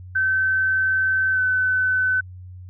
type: tone with pitch glide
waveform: sine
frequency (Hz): 1537 to 1513.2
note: G6 to F#6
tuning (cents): -35 to +38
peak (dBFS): -17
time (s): 0.15-2.21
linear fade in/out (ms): 10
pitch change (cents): -27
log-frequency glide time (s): 1.32-1.4
effects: added 91 Hz sine -36 dBFS peak until 2.69 s